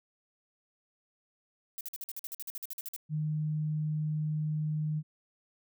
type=noise bursts; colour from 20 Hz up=violet; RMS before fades=-39 dBFS; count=16; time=1.78-2.963 s; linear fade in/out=0 ms; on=28 ms; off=49 ms
type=tone; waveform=sine; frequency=153.3 Hz; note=D#3; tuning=25 cents flat; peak=-29 dBFS; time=3.09-5.03 s; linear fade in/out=50 ms
effects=none